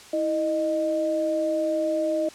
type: tone pair together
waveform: sine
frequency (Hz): 324.9 / 617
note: E4 / D#5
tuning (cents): -25 / -15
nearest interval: major seventh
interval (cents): 1110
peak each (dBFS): -27 / -23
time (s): 0.13-2.29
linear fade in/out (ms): 5
effects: white hiss -46 dBFS RMS until 2.34 s + low-pass 8000 Hz 12 dB/octave